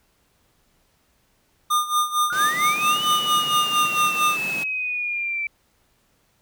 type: tone with tremolo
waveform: square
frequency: 1212 Hz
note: D#6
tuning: 46 cents flat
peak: -17 dBFS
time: 1.7-4.37 s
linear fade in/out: 10 ms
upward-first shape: sine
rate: 4.4 Hz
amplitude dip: 80%
type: linear two-way sweep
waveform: sine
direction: up then down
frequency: 1396.9 to 2995 to 2322 Hz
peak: -23 dBFS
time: 2.3-5.47 s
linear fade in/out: 2 ms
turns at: 3.03 s
type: high-pass noise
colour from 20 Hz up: pink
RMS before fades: -35 dBFS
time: 2.32-4.64 s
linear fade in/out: 10 ms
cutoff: 130 Hz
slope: 96 dB/octave
effects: pink hiss -64 dBFS RMS until 6.41 s